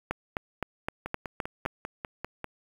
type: two click trains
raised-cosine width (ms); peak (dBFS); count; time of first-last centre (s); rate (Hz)
0.5; -14 / -19; 7 / 8; 0.11-1.66 / 1.06-2.443; 3.87 / 5.06
effects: 7-bit